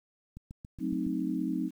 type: click train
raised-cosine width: 5 ms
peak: -31 dBFS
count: 6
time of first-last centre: 0.37-1.066 s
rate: 7.18 Hz
type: chord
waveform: sine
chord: F# diminished seventh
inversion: none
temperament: equal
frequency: 185 / 220 / 261.6 / 311.1 Hz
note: F#3 / A3 / C4 / Eb4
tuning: 0 / 0 / 0 / 0 cents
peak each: -35 / -37 / -33 / -33 dBFS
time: 0.79-1.71 s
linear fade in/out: 50 ms
effects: 10-bit